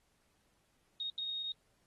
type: tone bursts at uneven times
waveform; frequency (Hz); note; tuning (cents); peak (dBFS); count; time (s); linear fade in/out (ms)
sine; 3729; A#7; 0; -36; 2; 1-1.1 / 1.18-1.52; 2
effects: pink hiss -75 dBFS RMS until 1.86 s + AAC 32 kbps